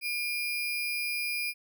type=tone with sample-and-hold; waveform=sine; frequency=2400 Hz; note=D7; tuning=37 cents sharp; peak=-29 dBFS; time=0.01-1.54 s; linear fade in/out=50 ms; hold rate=7350 Hz; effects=none